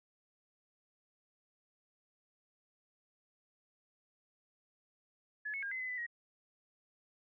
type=tone with pitch steps; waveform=sine; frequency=1707 / 2197 / 1615 / 2047 / 2022 / 1997 / 1893 Hz; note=G#6 / C#7 / G#6 / C7 / B6 / B6 / A#6; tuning=+47 / -16 / -49 / -38 / +40 / +19 / +26 cents; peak=-37 dBFS; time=5.45-6.066 s; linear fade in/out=10 ms; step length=88 ms; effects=none